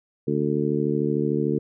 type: harmonic tone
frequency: 73.42 Hz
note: D2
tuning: in tune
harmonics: 2 / 3 / 4 / 5 / 6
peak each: -27 / -27 / -27 / -27 / -27 dBFS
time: 0.27-1.59 s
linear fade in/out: 10 ms
effects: none